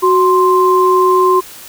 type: tone pair together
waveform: sine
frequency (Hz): 370 / 1046.5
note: F#4 / C6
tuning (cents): 0 / 0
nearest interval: octave + tritone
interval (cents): 1800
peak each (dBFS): -10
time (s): 0.02-1.41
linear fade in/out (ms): 20
effects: white hiss -34 dBFS RMS until 1.68 s